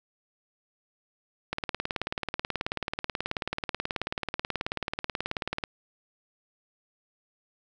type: click train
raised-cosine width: 0.3 ms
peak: -13 dBFS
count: 77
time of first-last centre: 1.53-5.638 s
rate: 18.5 Hz
effects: none